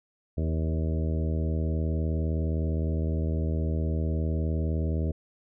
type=harmonic tone with a mistuned harmonic; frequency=79.6 Hz; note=D#2; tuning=40 cents sharp; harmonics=1 / 2 / 3 / 4 / 5 / 6 / 7 / 8; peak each=-26 / -32 / -36 / -38 / -40 / -42 / -43 / -44 dBFS; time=0.37-5.12 s; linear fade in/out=10 ms; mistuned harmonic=6; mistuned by=-15 cents; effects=none